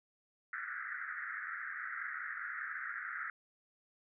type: band-pass noise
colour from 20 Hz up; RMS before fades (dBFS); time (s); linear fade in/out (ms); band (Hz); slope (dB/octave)
pink; -42; 0.53-3.3; 2; 1300 to 2000; 96
effects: none